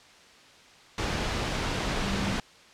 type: tone in noise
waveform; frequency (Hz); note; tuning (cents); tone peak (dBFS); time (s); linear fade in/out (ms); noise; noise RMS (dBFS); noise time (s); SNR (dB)
sine; 196; G3; 0; -31; 2.02-2.35; 2; pink; -29; 0.98-2.4; -5
effects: white hiss -53 dBFS RMS until 2.73 s + low-pass 5000 Hz 12 dB/octave